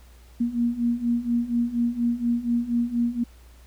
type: beating tone pair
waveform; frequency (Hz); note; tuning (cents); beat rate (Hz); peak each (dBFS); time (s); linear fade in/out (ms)
sine; 234.8 / 239; A#3 / A#3; +13 / +43; 4.2; -26 / -23; 0.4-3.24; 10
effects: added 60 Hz sine -47 dBFS peak until 3.66 s + pink hiss -57 dBFS RMS until 3.66 s